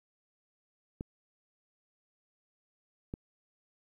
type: clicks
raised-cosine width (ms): 3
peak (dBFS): -24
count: 2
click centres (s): 1.009 / 3.139
effects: 11-bit